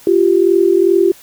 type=tone pair together; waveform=sine; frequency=346.7 / 389.2 Hz; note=F4 / G4; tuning=-13 / -12 cents; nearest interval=major second; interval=201 cents; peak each=-11 dBFS; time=0.07-1.12 s; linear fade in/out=2 ms; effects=white hiss -42 dBFS RMS until 1.22 s